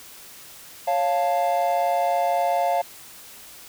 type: chord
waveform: triangle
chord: Db augmented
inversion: none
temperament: equal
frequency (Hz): 554.4 / 698.5 / 880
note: Db5 / F5 / A5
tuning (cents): 0 / 0 / 0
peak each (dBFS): -24 / -19 / -25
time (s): 0.87-2.82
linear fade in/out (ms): 10
effects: white hiss -44 dBFS RMS until 3.68 s